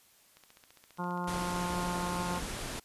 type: click train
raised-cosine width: 0.2 ms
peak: -37 dBFS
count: 20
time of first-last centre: 0.37-1.645 s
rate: 14.9 Hz
type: harmonic tone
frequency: 177.1 Hz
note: F3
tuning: 24 cents sharp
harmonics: 1 / 2 / 3 / 4 / 5 / 6 / 7 / 8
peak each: -36 / -43 / -45 / -46 / -38 / -40 / -48 / -45 dBFS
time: 0.98-2.4 s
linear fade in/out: 20 ms
type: low-pass noise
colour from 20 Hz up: pink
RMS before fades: -39 dBFS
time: 1.27-2.8 s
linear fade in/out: 10 ms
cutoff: 12000 Hz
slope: 96 dB/octave
effects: white hiss -63 dBFS RMS until 2.84 s + resampled to 32000 Hz